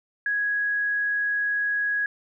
sine tone, 1663 Hz, G#6, 2 cents sharp, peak -22 dBFS, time 0.26-2.06 s, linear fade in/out 2 ms, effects none

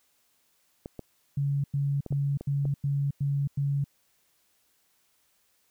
clicks, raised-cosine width 2 ms, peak -24 dBFS, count 6, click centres 0.859 / 0.993 / 2.063 / 2.125 / 2.41 / 2.654 s
sine tone bursts, 140.8 Hz, C#3, 27 cents sharp, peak -24 dBFS, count 7, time 1.37-3.842 s, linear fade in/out 5 ms, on 270 ms, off 97 ms
effects white hiss -69 dBFS RMS until 5.7 s

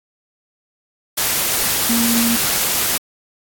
sine tone in noise, 233.1 Hz, A#3, in tune, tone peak -16 dBFS, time 1.89-2.36 s, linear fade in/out 10 ms, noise white, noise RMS -18 dBFS, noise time 1.17-2.98 s, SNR -1 dB, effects AAC 64 kbps

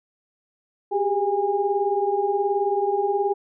sine tone cluster, 389.2 / 407.9 / 814 Hz, G4 / G#4 / G#5, -12 / -31 / -35 cents, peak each -24 dBFS, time 0.91-3.34 s, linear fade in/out 20 ms, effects none

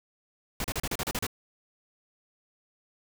pink noise bursts, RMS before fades -31 dBFS, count 9, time 0.6-1.267 s, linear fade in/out 2 ms, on 43 ms, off 35 ms, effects none

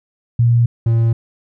sine / triangle tone pair in turn, 118.4 / 114.83 Hz, A#2 / A#2, +27 / -26 cents, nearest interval minor second, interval 53 cents, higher first, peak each -9 / -9 dBFS, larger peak neither, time 0.39-0.66 / 0.86-1.13 s, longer neither, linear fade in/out 5 ms, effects none

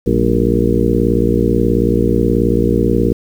harmonic tone with a mistuned harmonic, 58.5 Hz, A#1, 7 cents sharp, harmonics 1 / 2 / 3 / 4 / 5 / 6 / 7 / 8, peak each -19 / -19 / -19 / -19 / -19 / -19 / -19 / -19 dBFS, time 0.06-3.13 s, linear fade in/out 10 ms, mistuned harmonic 3, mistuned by +140 cents, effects 7-bit

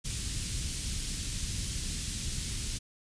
pink band-stop noise, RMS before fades -34 dBFS, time 0.04-2.79 s, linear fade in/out 20 ms, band 150 to 3900 Hz, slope 12 dB/octave, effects resampled to 22050 Hz

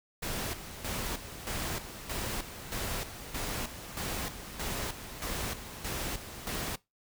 pink noise with tremolo, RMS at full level -35 dBFS, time 0.22-6.76 s, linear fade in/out 10 ms, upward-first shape square, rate 1.6 Hz, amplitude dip 65%, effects noise-tail reverb RT60 0.2 s tail -21 dB re dry

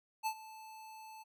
square tone with ADSR envelope, 875 Hz, A5, 10 cents flat, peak -32 dBFS, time 0.23-1.24 s, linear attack 34 ms, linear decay 72 ms, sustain -18 dB, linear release 23 ms, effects none

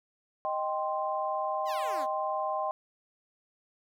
sine chord, C minor, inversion first, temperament equal, 622.3 / 784 / 1046.5 Hz, Eb5 / G5 / C6, 0 / 0 / 0 cents, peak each -33 dBFS, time 0.45-2.71 s, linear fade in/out 0 ms
10% pulse exponential sweep, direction down, 1079 to 233.1 Hz, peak -31 dBFS, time 1.65-2.07 s, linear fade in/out 50 ms
effects none

